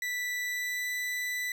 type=tone with pitch glide; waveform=40% pulse; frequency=1973 to 1984.4 Hz; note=B6 to B6; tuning=-2 to +8 cents; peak=-30 dBFS; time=0.02-1.52 s; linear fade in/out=2 ms; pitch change=+10 cents; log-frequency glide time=0.43-0.89 s; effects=11-bit